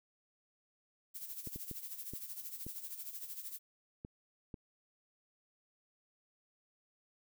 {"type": "noise with tremolo", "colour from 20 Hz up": "violet", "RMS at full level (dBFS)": -43, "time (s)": [1.14, 3.59], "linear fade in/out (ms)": 20, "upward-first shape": "sine", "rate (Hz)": 13, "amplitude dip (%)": 65}
{"type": "clicks", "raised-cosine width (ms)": 3, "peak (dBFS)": -32, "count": 7, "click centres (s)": [1.473, 1.56, 1.713, 2.136, 2.666, 4.049, 4.542]}
{"effects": []}